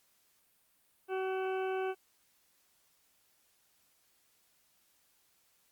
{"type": "harmonic tone", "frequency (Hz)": 378.3, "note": "F#4", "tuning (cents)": 38, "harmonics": [1, 2, 3, 4, 6, 7, 8], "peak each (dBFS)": [-33, -39, -47, -44, -52, -50, -56], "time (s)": [1.08, 1.95], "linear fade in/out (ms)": 50, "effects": ["white hiss -71 dBFS RMS until 5.71 s", "Opus 48 kbps"]}